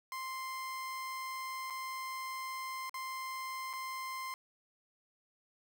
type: tone with dropouts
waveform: 30% pulse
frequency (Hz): 1046.5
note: C6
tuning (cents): 0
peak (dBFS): -36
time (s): 0.12-4.34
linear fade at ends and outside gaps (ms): 1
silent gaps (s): 1.701-1.705 / 2.895-2.942 / 3.731-3.735
effects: none